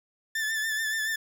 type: tone with vibrato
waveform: 40% pulse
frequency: 1760 Hz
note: A6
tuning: in tune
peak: -26 dBFS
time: 0.35-1.16 s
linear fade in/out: 5 ms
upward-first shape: sine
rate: 7 Hz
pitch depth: 39 cents each way
effects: none